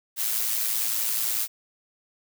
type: noise with amplitude modulation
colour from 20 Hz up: blue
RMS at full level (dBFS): -24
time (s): 0.16-1.48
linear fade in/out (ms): 50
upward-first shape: sine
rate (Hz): 111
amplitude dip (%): 50
effects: none